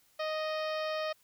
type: harmonic tone with a mistuned harmonic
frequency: 622.3 Hz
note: D#5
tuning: in tune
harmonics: 1 / 2 / 3 / 4 / 5 / 6 / 7 / 8 / 9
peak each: -33 / -39 / -43 / -45 / -47 / -49 / -50 / -51 / -52 dBFS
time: 0.19-1.13 s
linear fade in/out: 10 ms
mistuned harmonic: 9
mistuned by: -41 cents
effects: white hiss -67 dBFS RMS until 1.23 s